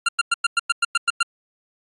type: tone bursts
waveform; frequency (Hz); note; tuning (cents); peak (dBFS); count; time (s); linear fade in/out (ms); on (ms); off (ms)
25% pulse; 1387; F6; -12; -12; 10; 0.06-1.23; 5; 27; 100
effects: AAC 32 kbps